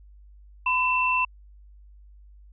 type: tone pair together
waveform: sine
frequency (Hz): 1008.9 / 2681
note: B5 / E7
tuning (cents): +37 / +29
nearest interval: octave + perfect fourth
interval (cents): 1692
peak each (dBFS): -23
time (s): 0.66-1.25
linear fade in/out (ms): 5
effects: added 50 Hz sine -47 dBFS peak until 2.52 s